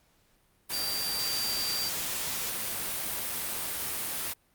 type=tone in noise; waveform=sine; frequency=4699 Hz; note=D8; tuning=in tune; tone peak=-31 dBFS; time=0.72-1.9 s; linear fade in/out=20 ms; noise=white; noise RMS=-33 dBFS; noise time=0.69-4.34 s; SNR=-1 dB; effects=pink hiss -67 dBFS RMS until 4.54 s + Opus 48 kbps